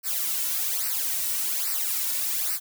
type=noise with flanger; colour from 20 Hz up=blue; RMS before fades=-27 dBFS; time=0.03-2.6 s; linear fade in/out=50 ms; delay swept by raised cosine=0.29 to 2.49 ms; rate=1.2 Hz; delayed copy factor=-0.95; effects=none